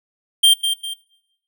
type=tone with echo; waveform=square; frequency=3173 Hz; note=G7; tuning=20 cents sharp; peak=-9 dBFS; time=0.43-0.54 s; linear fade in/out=10 ms; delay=200 ms; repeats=2; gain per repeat=-8 dB; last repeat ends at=0.94 s; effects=noise-tail reverb RT60 0.8 s tail -21 dB re dry